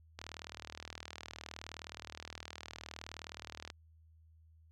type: click train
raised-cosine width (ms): 0.2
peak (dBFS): -26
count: 139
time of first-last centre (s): 0.19-3.701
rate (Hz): 39.3
effects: added 80 Hz sine -60 dBFS peak until 4.71 s